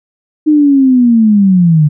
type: linear sweep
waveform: sine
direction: down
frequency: 309.2 to 145 Hz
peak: -4 dBFS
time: 0.46-1.89 s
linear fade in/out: 20 ms
effects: none